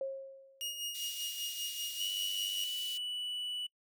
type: tone with exponential decay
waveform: sine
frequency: 540 Hz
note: C#5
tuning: 45 cents flat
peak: -32 dBFS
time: 0.01-0.8 s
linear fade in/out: 2 ms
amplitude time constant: 170 ms
type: tone with tremolo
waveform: sawtooth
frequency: 2863 Hz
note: F7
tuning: 42 cents sharp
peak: -32 dBFS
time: 0.61-2.64 s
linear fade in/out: 0 ms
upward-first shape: sine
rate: 5.1 Hz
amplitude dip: 55%
type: high-pass noise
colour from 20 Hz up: pink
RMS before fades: -46 dBFS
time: 0.94-2.98 s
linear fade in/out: 10 ms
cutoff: 3100 Hz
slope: 24 dB/octave
type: tone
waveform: triangle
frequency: 2960 Hz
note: F#7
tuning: in tune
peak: -34 dBFS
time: 2-3.67 s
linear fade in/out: 10 ms
effects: noise-tail reverb RT60 0.1 s tail -26 dB re dry